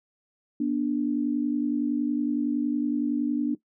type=tone pair together; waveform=sine; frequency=242.4 / 293.2 Hz; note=B3 / D4; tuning=-32 / -3 cents; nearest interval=minor third; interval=329 cents; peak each=-27 / -24 dBFS; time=0.6-3.55 s; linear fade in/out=5 ms; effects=noise-tail reverb RT60 0.1 s tail -17 dB re dry